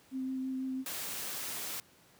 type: tone with vibrato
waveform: sine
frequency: 261.6 Hz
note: C4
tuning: in tune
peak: -33 dBFS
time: 0.11-0.85 s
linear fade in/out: 50 ms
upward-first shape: sine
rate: 6 Hz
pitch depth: 11 cents each way
type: noise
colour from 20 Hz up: white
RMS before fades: -39 dBFS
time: 0.86-1.8 s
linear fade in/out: 2 ms
effects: pink hiss -62 dBFS RMS until 2.19 s + high-pass 100 Hz 12 dB/octave